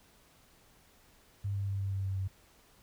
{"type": "tone with pitch steps", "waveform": "sine", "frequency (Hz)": [99.9, 99.15, 98.41, 97.67, 96.94, 96.22, 95.5], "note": ["G2", "G2", "G2", "G2", "G2", "G2", "G2"], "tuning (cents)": [33, 20, 7, -6, -19, -32, -45], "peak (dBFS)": -31, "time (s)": [1.44, 2.28], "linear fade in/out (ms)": 10, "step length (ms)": 120, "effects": ["pink hiss -63 dBFS RMS until 2.82 s"]}